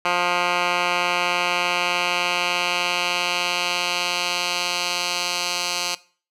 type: tone with band-pass filter sweep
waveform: 10% pulse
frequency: 176.7 Hz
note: F3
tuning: 21 cents sharp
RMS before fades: -23 dBFS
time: 0.05-5.95 s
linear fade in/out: 5 ms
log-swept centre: 1800 to 4800 Hz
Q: 1.2
effects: noise-tail reverb RT60 0.4 s tail -19 dB re dry